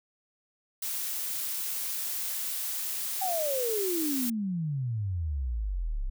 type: noise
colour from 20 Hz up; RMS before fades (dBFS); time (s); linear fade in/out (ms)
blue; -33; 0.82-4.3; 5
type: exponential sweep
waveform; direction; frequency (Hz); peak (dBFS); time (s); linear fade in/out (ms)
sine; down; 782 to 31.11; -28; 3.21-6.1; 10
effects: none